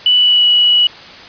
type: tone with pitch glide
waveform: sine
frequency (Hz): 2968 to 2934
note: F#7 to F#7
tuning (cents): +5 to -15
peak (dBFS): -7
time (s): 0.06-0.87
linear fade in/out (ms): 2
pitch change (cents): -20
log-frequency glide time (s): 0.17-0.46
effects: white hiss -34 dBFS RMS until 1.28 s + resampled to 11025 Hz